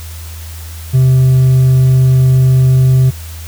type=tone with hard clipping; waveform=sine; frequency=130 Hz; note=C3; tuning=11 cents flat; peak=-6 dBFS; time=0.93-3.11 s; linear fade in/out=20 ms; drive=2 dB; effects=added 81 Hz sine -25 dBFS peak until 3.47 s + white hiss -34 dBFS RMS until 3.47 s